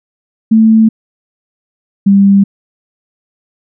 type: tone pair in turn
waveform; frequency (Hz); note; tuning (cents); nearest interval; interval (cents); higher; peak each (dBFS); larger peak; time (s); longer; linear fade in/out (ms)
sine; 221.4 / 198.04; A3 / G3; +11 / +18; major second; 193; first; -3; neither; 0.51-0.89 / 2.06-2.44; neither; 10
effects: none